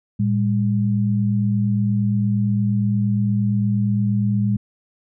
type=tone pair together; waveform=sine; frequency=113.3 / 201.9 Hz; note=A#2 / G#3; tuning=-49 / -49 cents; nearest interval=minor seventh; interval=1000 cents; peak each=-19 dBFS; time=0.19-4.57 s; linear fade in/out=10 ms; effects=none